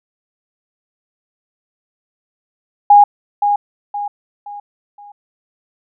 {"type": "tone with echo", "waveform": "sine", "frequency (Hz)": 820, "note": "G#5", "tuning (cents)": -22, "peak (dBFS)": -3, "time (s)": [2.9, 3.04], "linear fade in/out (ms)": 5, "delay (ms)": 520, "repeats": 4, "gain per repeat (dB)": -8, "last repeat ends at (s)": 5.12, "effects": []}